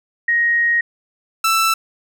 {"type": "tone pair in turn", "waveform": ["sine", "sawtooth"], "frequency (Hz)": [1877, 1327.2], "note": ["A#6", "E6"], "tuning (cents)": [11, 11], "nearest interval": "tritone", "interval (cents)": 600, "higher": "first", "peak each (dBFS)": [-13, -10], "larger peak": "second", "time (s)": [[0.28, 0.81], [1.44, 1.74]], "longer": "first", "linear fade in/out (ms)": 5, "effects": []}